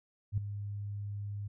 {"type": "tone with ADSR envelope", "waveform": "sine", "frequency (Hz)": 102, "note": "G#2", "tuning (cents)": -31, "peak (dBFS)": -25, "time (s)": [0.32, 1.48], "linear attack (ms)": 56, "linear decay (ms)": 5, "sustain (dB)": -11, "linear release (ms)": 10, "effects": []}